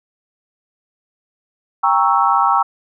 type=chord; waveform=sine; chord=G diminished seventh; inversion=none; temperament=equal with one note detuned; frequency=793.6 / 932.3 / 1108.7 / 1318.5 Hz; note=G5 / Bb5 / Db6 / Fb6; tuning=+21 / 0 / 0 / 0 cents; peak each=-17 dBFS; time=1.83-2.63 s; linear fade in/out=10 ms; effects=none